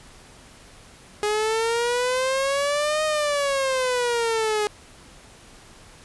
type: exponential two-way sweep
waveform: sawtooth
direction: up then down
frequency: 415.3 to 622.3 to 415.3 Hz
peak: -17 dBFS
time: 1.23-4.67 s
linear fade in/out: 0 ms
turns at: 3.04 s
effects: pink hiss -48 dBFS RMS until 6.04 s + resampled to 24000 Hz